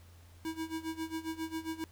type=tone with tremolo; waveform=square; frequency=322 Hz; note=E4; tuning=41 cents flat; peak=-34 dBFS; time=0.45-1.84 s; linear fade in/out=0 ms; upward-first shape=sine; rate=7.4 Hz; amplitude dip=85%; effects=added 86 Hz sine -54 dBFS peak until 1.91 s + pink hiss -63 dBFS RMS until 1.91 s